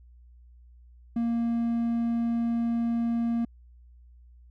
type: tone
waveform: triangle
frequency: 233.1 Hz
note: A#3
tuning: in tune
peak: -22 dBFS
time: 1.16-3.45 s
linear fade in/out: 5 ms
effects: added 60 Hz sine -50 dBFS peak until 4.5 s